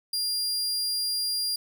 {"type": "tone", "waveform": "sawtooth", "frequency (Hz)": 4800, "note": "D8", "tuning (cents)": 37, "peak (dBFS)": -23, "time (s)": [0.13, 1.56], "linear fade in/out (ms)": 5, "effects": []}